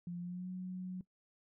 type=tone with pitch glide; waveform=sine; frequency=174.61 to 183.82 Hz; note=F3 to F#3; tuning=0 to -11 cents; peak=-39 dBFS; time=0.07-1.01 s; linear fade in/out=2 ms; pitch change=+89 cents; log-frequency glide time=0.2-0.49 s; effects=noise-tail reverb RT60 0.1 s tail -19 dB re dry